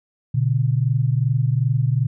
sine tone pair together, 120.5 / 143.1 Hz, B2 / D3, -42 / -45 cents, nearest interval minor third, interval 297 cents, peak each -18 / -20 dBFS, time 0.34-2.07 s, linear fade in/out 10 ms, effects none

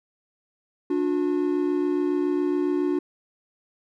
triangle tone pair together, 292.8 / 360 Hz, D4 / F#4, -5 / -47 cents, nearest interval major third, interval 358 cents, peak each -22 dBFS, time 0.9-2.99 s, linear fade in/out 5 ms, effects none

